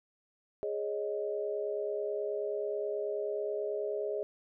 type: chord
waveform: sine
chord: Ab suspended fourth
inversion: none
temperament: just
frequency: 415.3 / 553.7 / 623 Hz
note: Ab4 / Db5 / Eb5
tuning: 0 / -2 / +2 cents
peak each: -34 / -39 / -37 dBFS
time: 0.63-4.23 s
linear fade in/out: 0 ms
effects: none